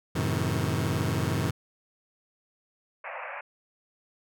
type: chord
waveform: sawtooth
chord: F# diminished seventh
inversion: none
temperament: just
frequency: 92.5 / 111 / 133.2 / 159.84 Hz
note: F#2 / A2 / C3 / Eb3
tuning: 0 / +16 / +31 / +47 cents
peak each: -27 dBFS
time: 0.15-1.51 s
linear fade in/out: 10 ms
type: band-pass noise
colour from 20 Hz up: pink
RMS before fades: -38 dBFS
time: 3.04-3.41 s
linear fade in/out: 5 ms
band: 530 to 2600 Hz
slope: 96 dB/octave
effects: none